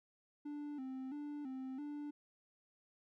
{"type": "tone with vibrato", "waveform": "triangle", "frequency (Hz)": 277.2, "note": "C#4", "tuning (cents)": 0, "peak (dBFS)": -40, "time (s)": [0.45, 2.11], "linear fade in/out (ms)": 10, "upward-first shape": "square", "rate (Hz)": 1.5, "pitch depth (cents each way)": 98, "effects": []}